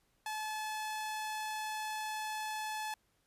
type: tone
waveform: sawtooth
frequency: 862 Hz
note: A5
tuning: 36 cents flat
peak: -33 dBFS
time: 0.26-2.94 s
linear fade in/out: 2 ms
effects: pink hiss -75 dBFS RMS until 3.26 s + resampled to 32000 Hz